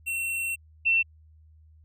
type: tone pair in turn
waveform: square / sine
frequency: 2715 / 2696 Hz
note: F7 / E7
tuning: -50 / +38 cents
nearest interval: unison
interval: 12 cents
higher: first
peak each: -28 / -19 dBFS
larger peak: second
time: 0.06-0.56 / 0.85-1.03 s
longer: first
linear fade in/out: 20 ms
effects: added 78 Hz sine -52 dBFS peak until 1.84 s